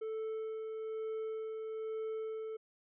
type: tone with tremolo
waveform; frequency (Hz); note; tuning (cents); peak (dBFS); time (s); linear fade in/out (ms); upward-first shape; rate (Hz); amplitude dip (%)
triangle; 440; A4; 0; -34; 0.01-2.57; 10; sine; 1.1; 30
effects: resampled to 8000 Hz